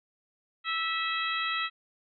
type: harmonic tone with a mistuned harmonic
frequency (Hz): 650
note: E5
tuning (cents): -24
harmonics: 2 / 3 / 4 / 5 / 6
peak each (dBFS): -32 / -34 / -35 / -36 / -37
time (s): 0.64-1.7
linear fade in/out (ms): 50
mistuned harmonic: 2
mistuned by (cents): +23
effects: none